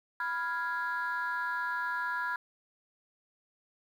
sine chord, F diminished, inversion second, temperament equal, 987.8 / 1396.9 / 1661.2 Hz, Cb6 / F6 / Ab6, 0 / 0 / 0 cents, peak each -34 dBFS, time 0.2-2.36 s, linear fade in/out 2 ms, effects tanh soft clip ceiling -25 dBFS + 10-bit

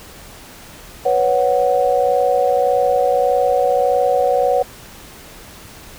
sine chord, B suspended second, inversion none, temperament just, 493.9 / 555.6 / 740.8 Hz, B4 / C#5 / F#5, 0 / +4 / +2 cents, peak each -17 dBFS, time 1.05-4.63 s, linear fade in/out 10 ms, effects pink hiss -39 dBFS RMS until 5.98 s

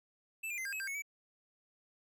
square tone with pitch steps, 2641 / 2404 / 2068 / 1607 / 2568 / 1582 / 2204 / 2287 Hz, E7 / D7 / C7 / G6 / E7 / G6 / C#7 / D7, +3 / +40 / -21 / +43 / -46 / +15 / -11 / -47 cents, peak -38 dBFS, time 0.43-1.022 s, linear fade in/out 10 ms, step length 74 ms, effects none

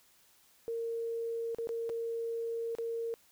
sine tone with dropouts, 460.7 Hz, A#4, 20 cents flat, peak -33 dBFS, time 0.68-3.14 s, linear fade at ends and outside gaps 0 ms, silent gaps 1.547-1.585 / 1.672-1.691 / 1.893-1.898 / 2.751-2.785 s, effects white hiss -65 dBFS RMS until 3.31 s

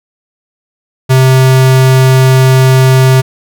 square tone, 130.81 Hz, C3, in tune, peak -4 dBFS, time 1.09-3.22 s, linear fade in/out 20 ms, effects none

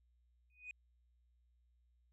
sine tone with exponential growth, 2489 Hz, D#7, in tune, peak -40 dBFS, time 0.5-0.71 s, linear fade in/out 1 ms, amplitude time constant 45 ms, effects tanh soft clip ceiling -42 dBFS + added 60 Hz sine -70 dBFS peak until 2.12 s

